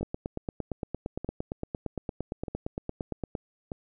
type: two click trains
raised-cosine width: 2 ms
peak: -21 / -18 dBFS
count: 4 / 30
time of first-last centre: 0.01-3.718 / 0.03-3.352 s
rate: 0.809 / 8.73 Hz
effects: none